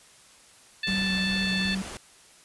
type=harmonic tone; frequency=880 Hz; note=A5; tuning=in tune; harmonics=2 / 3 / 4 / 5; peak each=-31 / -32 / -32 / -33 dBFS; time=0.83-1.75 s; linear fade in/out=5 ms
type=noise; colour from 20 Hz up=pink; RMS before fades=-38 dBFS; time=0.87-1.97 s; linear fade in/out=0 ms
type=tone with vibrato; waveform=sine; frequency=190 Hz; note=F#3; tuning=46 cents sharp; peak=-27 dBFS; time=0.88-1.82 s; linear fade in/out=2 ms; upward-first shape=square; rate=2.6 Hz; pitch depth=15 cents each way
effects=white hiss -54 dBFS RMS until 2.44 s + resampled to 24000 Hz